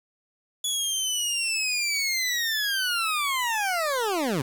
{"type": "linear sweep", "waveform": "20% pulse", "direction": "down", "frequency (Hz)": [3419, 121.9], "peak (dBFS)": -19, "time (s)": [0.64, 4.42], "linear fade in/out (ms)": 5, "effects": ["8-bit"]}